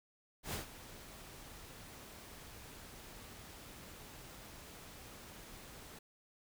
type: noise with ADSR envelope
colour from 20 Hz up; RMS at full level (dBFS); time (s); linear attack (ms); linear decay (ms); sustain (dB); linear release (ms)
pink; -39; 0.43-5.99; 97; 130; -14; 6
effects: none